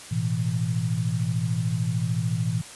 sine chord, A suspended second, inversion none, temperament equal, 110 / 123.47 / 164.81 Hz, A2 / B2 / E3, 0 / 0 / 0 cents, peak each -27 dBFS, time 0.11-2.62 s, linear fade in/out 10 ms, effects white hiss -42 dBFS RMS until 2.75 s + resampled to 24000 Hz

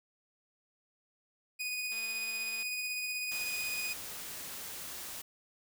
sawtooth tone with tremolo, 2481 Hz, D#7, 6 cents flat, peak -30 dBFS, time 1.59-3.94 s, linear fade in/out 20 ms, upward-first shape sine, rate 16 Hz, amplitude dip 25%
click train, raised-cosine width 0.2 ms, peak -35 dBFS, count 161, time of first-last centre 1.92-2.628 s, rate 226 Hz
white noise, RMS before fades -43 dBFS, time 3.31-5.22 s, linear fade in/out 10 ms
effects none

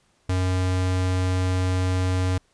square tone, 92.2 Hz, F#2, 6 cents flat, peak -21 dBFS, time 0.29-2.38 s, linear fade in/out 5 ms, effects pink hiss -64 dBFS RMS until 2.53 s + resampled to 22050 Hz

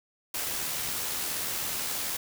white noise with amplitude modulation, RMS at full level -31 dBFS, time 0.34-2.17 s, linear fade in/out 5 ms, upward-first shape sine, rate 77.1 Hz, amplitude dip 25%, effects none

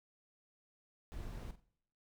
brown noise with echo, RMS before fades -45 dBFS, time 1.12-1.51 s, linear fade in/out 0 ms, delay 46 ms, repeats 3, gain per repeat -12 dB, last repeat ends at 1.648 s, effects noise-tail reverb RT60 0.7 s tail -21 dB re dry

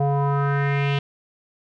square tone with low-pass filter sweep, 141.1 Hz, C#3, 31 cents sharp, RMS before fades -21 dBFS, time 0-0.99 s, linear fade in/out 5 ms, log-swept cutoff 690 to 3100 Hz, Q 3.5, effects none

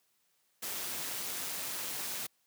white noise with amplitude modulation, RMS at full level -36 dBFS, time 0.62-2.27 s, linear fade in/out 10 ms, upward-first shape sine, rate 192 Hz, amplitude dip 45%, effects white hiss -74 dBFS RMS until 2.46 s + high-pass 100 Hz 12 dB/octave

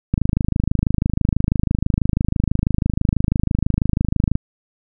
click train, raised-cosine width 5 ms, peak -4 dBFS, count 111, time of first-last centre 0.14-4.355 s, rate 26.1 Hz, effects none

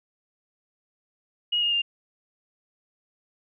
sine tone with pitch steps, 2887 / 2844 / 2802 Hz, F#7 / F7 / F7, -43 / +31 / +5 cents, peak -21 dBFS, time 1.52-1.82 s, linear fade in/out 10 ms, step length 100 ms, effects none

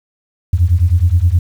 sine beating tone pair, 82.41 / 92.01 Hz, E2 / F#2, 0 / -9 cents, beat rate 9.6 Hz, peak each -11 dBFS, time 0.53-1.39 s, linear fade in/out 5 ms, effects tanh soft clip ceiling -1 dBFS + 7-bit

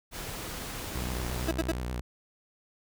pink noise, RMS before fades -38 dBFS, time 0.11-1.53 s, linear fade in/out 50 ms
sawtooth tone with vibrato, 61.74 Hz, B1, in tune, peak -28 dBFS, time 0.95-2.01 s, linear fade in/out 5 ms, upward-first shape triangle, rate 8.6 Hz, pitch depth 79 cents each way
30% pulse tone bursts, 326.3 Hz, E4, 18 cents flat, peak -23 dBFS, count 3, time 1.48-1.718 s, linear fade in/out 5 ms, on 34 ms, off 68 ms
effects none

